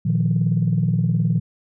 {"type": "chord", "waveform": "sine", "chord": "Bb suspended fourth", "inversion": "none", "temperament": "equal with one note detuned", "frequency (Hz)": [117.28, 155.56, 174.61], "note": ["Bb2", "Eb3", "F3"], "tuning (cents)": [11, 0, 0], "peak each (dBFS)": -20, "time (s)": [0.05, 1.4], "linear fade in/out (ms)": 10, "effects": ["tanh soft clip ceiling -9 dBFS"]}